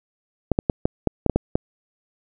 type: clicks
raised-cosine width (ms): 2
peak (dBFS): -4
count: 9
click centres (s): 0.517 / 0.589 / 0.698 / 0.855 / 1.073 / 1.263 / 1.297 / 1.36 / 1.555
effects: none